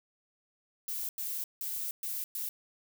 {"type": "noise bursts at uneven times", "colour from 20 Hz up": "violet", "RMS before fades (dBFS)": -36, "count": 5, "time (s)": [[0.88, 1.09], [1.18, 1.44], [1.61, 1.91], [2.03, 2.24], [2.35, 2.49]], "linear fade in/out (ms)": 2, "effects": []}